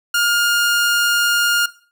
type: tone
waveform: sawtooth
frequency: 1415 Hz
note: F6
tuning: 22 cents sharp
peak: -11 dBFS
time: 0.14-1.66 s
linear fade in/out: 5 ms
effects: noise-tail reverb RT60 0.4 s tail -17 dB re dry